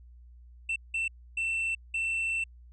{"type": "tone bursts at uneven times", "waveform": "triangle", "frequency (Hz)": 2684, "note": "E7", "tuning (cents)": 31, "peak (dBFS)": -26, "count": 4, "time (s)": [[0.69, 0.76], [0.94, 1.08], [1.37, 1.75], [1.94, 2.44]], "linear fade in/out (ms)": 5, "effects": ["added 60 Hz sine -49 dBFS peak until 2.72 s", "resampled to 24000 Hz"]}